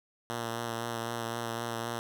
5% pulse tone with vibrato, 116.54 Hz, A#2, in tune, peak -22 dBFS, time 0.3-1.99 s, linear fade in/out 0 ms, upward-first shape sine, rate 3.9 Hz, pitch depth 23 cents each way, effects none

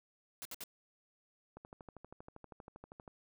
white noise bursts, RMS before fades -45 dBFS, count 3, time 0.42-0.638 s, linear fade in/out 0 ms, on 32 ms, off 61 ms
click train, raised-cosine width 1 ms, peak -36 dBFS, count 20, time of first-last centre 1.57-3.078 s, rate 12.6 Hz
effects none

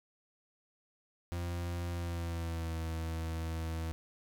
40% pulse tone with pitch glide, 86.7 to 81.36 Hz, F2 to E2, -12 to -22 cents, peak -34 dBFS, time 1.32-3.92 s, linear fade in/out 0 ms, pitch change -110 cents, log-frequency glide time 1.91-2.78 s, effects none

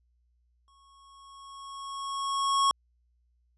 square tone with exponential growth, 1100 Hz, C#6, 14 cents flat, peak -21 dBFS, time 0.68-2.71 s, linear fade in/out 0 ms, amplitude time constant 440 ms, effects added 60 Hz sine -66 dBFS peak until 3.57 s + resampled to 24000 Hz

